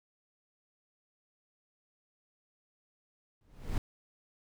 brown noise with exponential growth, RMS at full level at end -29 dBFS, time 3.41-3.78 s, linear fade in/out 1 ms, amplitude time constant 80 ms, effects none

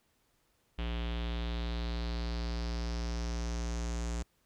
square tone with low-pass filter sweep, 58.27 Hz, A#1, in tune, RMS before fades -35 dBFS, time 0.78-4.23 s, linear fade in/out 10 ms, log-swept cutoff 3100 to 7200 Hz, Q 3.7, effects pink hiss -73 dBFS RMS until 4.45 s

